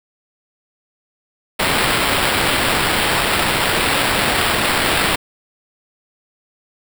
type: noise with sample-and-hold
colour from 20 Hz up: white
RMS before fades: -17 dBFS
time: 1.59-5.16 s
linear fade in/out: 10 ms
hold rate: 6300 Hz
effects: none